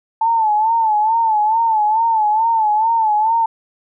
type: tone with vibrato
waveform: sine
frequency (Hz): 880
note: A5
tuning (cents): 0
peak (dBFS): -12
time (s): 0.21-3.46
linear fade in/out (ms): 5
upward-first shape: sine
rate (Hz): 2.3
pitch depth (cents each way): 83
effects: none